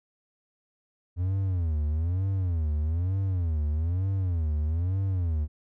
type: tone with vibrato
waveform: triangle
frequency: 85.3 Hz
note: F2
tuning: 40 cents flat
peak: -22 dBFS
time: 1.16-5.48 s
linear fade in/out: 50 ms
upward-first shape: sine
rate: 1.1 Hz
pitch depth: 230 cents each way
effects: none